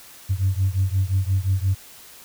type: beating tone pair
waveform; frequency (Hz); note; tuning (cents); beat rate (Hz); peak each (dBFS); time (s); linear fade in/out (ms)
sine; 93.1 / 98.8; F#2 / G2; +11 / +14; 5.7; -20 / -21; 0.29-1.75; 20
effects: tanh soft clip ceiling -12 dBFS + white hiss -45 dBFS RMS until 2.24 s